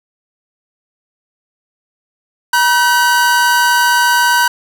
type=tone pair together; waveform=45% pulse; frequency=961.9 / 1527 Hz; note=B5 / G6; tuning=-46 / -46 cents; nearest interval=minor sixth; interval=800 cents; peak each=-12 dBFS; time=2.53-4.48 s; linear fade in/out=5 ms; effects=none